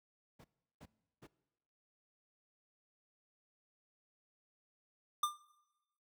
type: noise bursts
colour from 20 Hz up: brown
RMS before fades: -47 dBFS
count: 3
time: 0.39-1.272 s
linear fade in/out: 10 ms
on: 54 ms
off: 360 ms
type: tone with exponential decay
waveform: square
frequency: 1196 Hz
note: D6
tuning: 31 cents sharp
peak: -28 dBFS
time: 5.23-5.38 s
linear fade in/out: 5 ms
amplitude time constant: 32 ms
effects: noise-tail reverb RT60 1.0 s tail -20 dB re dry + high-pass 150 Hz 12 dB/octave